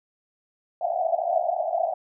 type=band-pass noise; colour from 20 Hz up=white; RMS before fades=-25 dBFS; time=0.81-1.94 s; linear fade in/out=5 ms; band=640 to 740 Hz; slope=96 dB/octave; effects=none